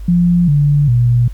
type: tone with pitch steps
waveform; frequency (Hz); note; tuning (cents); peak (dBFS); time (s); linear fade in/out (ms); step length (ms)
sine; 174.61 / 145.14 / 120.65; F3 / D3 / B2; 0 / -20 / -40; -8; 0.08-1.28; 5; 400
effects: added 50 Hz sine -24 dBFS peak until 1.33 s + pink hiss -49 dBFS RMS until 1.33 s